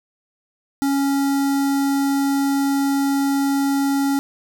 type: tone with notch filter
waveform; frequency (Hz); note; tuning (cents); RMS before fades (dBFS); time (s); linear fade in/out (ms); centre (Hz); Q
square; 277.2; C#4; 0; -19; 0.82-4.19; 0; 2700; 1.1
effects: none